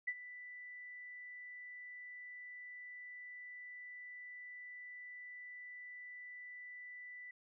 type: tone with ADSR envelope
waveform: sine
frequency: 1980 Hz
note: B6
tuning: 4 cents sharp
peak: -33 dBFS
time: 0.07-7.31 s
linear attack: 12 ms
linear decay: 51 ms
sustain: -15 dB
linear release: 4 ms
effects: none